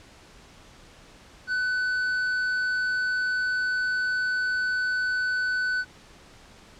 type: tone with hard clipping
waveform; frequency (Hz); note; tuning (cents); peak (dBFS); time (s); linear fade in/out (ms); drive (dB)
sine; 1500; F#6; +23; -25; 1.47-5.85; 50; 6
effects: pink hiss -51 dBFS RMS until 6.79 s + low-pass 7000 Hz 12 dB/octave